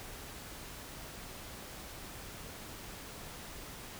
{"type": "silence", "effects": ["pink hiss -47 dBFS RMS until 3.99 s"]}